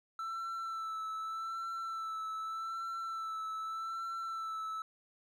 triangle tone with vibrato, 1327 Hz, E6, 11 cents sharp, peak -35 dBFS, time 0.19-4.82 s, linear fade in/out 2 ms, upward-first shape sine, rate 0.83 Hz, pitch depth 26 cents each way, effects none

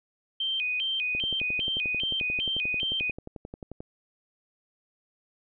sine tone with vibrato, 2794 Hz, F7, in tune, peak -26 dBFS, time 0.4-3.11 s, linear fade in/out 5 ms, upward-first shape square, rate 2.5 Hz, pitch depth 200 cents each way
click train, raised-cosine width 2 ms, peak -25 dBFS, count 31, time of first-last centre 1.15-3.805 s, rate 11.3 Hz
effects none

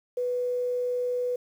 sine tone with quantisation, 493.9 Hz, B4, in tune, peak -25 dBFS, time 0.17-1.36 s, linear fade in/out 5 ms, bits 9, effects none

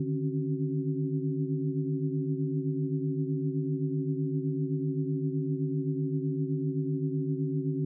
sine tone cluster, 146.4 / 154.2 / 269.3 / 280.5 / 377.8 Hz, D3 / D#3 / C#4 / C#4 / F#4, -5 / -15 / -50 / +21 / +36 cents, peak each -31 / -34 / -33 / -40 / -36 dBFS, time 0-7.85 s, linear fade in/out 5 ms, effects none

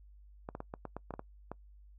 clicks, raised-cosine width 1 ms, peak -26 dBFS, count 10, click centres 0.489 / 0.551 / 0.604 / 0.739 / 0.853 / 0.966 / 1.107 / 1.139 / 1.194 / 1.516 s, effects noise-tail reverb RT60 0.1 s tail -24 dB re dry + added 50 Hz sine -54 dBFS peak until 1.98 s

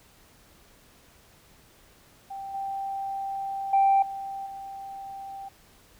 sine tone with level steps, 784 Hz, G5, in tune, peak -34 / -29 / -16 / -32 / -36 dBFS, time 2.3-5.49 s, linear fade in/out 10 ms, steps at 2.54 / 3.73 / 4.02 / 4.46 s, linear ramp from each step 5 ms, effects tanh soft clip ceiling -14 dBFS + pink hiss -57 dBFS RMS until 5.99 s

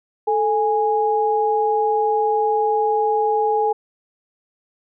sine tone pair together, 438.4 / 827.6 Hz, A4 / G#5, -6 / -6 cents, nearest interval major seventh, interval 1100 cents, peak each -19 / -18 dBFS, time 0.27-3.73 s, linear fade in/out 10 ms, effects none

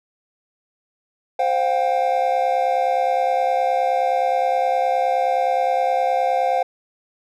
triangle chord, C suspended fourth, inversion none, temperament equal with one note detuned, 523.3 / 714.4 / 784 Hz, C5 / F5 / G5, 0 / +39 / 0 cents, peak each -20 / -18 / -20 dBFS, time 1.39-6.63 s, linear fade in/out 5 ms, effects none

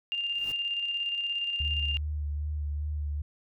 sine tone with tremolo, 2800 Hz, F7, 4 cents sharp, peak -27 dBFS, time 0.12-1.97 s, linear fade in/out 0 ms, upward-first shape square, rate 17 Hz, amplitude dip 35%
pink noise with exponential growth, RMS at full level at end -43 dBFS, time 0.22-0.52 s, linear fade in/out 2 ms, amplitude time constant 65 ms
sine tone with vibrato, 74.3 Hz, D2, 21 cents sharp, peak -29 dBFS, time 1.6-3.22 s, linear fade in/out 5 ms, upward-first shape sine, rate 2.5 Hz, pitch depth 28 cents each way
effects none

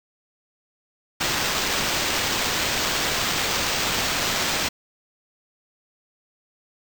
violet noise with sample-and-hold, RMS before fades -24 dBFS, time 1.2-4.69 s, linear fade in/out 10 ms, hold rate 11025 Hz, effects none

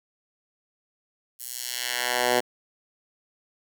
10% pulse tone with high-pass filter sweep, 123.47 Hz, B2, in tune, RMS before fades -27 dBFS, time 1.39-2.41 s, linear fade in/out 20 ms, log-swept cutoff 11000 to 390 Hz, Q 0.76, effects none

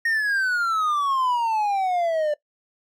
triangle exponential sweep, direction down, 1864.7 to 587.3 Hz, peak -18 dBFS, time 0.05-2.34 s, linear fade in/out 5 ms, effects noise-tail reverb RT60 0.1 s tail -19 dB re dry

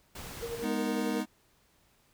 pink noise, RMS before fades -43 dBFS, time 0.15-0.65 s, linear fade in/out 5 ms
sine tone with tremolo, 466.2 Hz, A#4, in tune, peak -32 dBFS, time 0.42-1.21 s, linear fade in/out 10 ms, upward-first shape triangle, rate 11 Hz, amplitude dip 70%
square chord, G# minor, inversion none, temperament equal, 207.7 / 246.9 / 311.1 Hz, G#3 / B3 / D#4, 0 / 0 / 0 cents, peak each -35 dBFS, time 0.61-1.26 s, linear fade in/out 50 ms
effects pink hiss -67 dBFS RMS until 2.13 s

